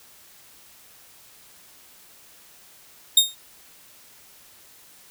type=tone with exponential decay; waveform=sawtooth; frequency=3700 Hz; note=A#7; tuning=14 cents flat; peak=-6 dBFS; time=3.17-3.35 s; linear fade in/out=5 ms; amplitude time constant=39 ms; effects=white hiss -51 dBFS RMS until 5.1 s